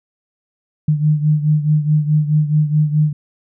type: beating tone pair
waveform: sine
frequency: 150.7 / 155.4 Hz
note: D3 / D#3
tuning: +45 / -2 cents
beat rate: 4.7 Hz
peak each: -13 / -18 dBFS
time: 0.88-3.13 s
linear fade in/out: 5 ms
effects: none